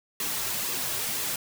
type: noise with flanger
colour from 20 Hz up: white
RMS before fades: -30 dBFS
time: 0.2-1.36 s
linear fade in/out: 2 ms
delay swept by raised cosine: 1.3 to 4.1 ms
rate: 2 Hz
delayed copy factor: -0.5
effects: none